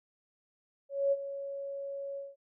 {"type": "tone with ADSR envelope", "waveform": "sine", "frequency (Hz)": 556, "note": "C#5", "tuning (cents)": 5, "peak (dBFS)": -23, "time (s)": [0.89, 2.36], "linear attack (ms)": 230, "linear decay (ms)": 37, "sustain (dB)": -13, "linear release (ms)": 190, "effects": []}